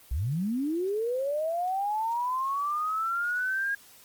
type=linear sweep; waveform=sine; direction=up; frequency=53.2 to 1638 Hz; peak=-26 dBFS; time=0.11-3.75 s; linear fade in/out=5 ms; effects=white hiss -54 dBFS RMS until 4.04 s + Opus 24 kbps